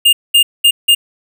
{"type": "tone bursts at uneven times", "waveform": "square", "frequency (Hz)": 2822, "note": "F7", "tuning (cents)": 17, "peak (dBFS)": -6, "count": 4, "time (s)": [[0.05, 0.13], [0.34, 0.43], [0.64, 0.71], [0.88, 0.95]], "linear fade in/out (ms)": 10, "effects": []}